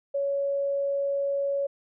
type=tone; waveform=sine; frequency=559 Hz; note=C#5; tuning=14 cents sharp; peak=-24 dBFS; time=0.14-1.67 s; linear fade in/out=10 ms; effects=none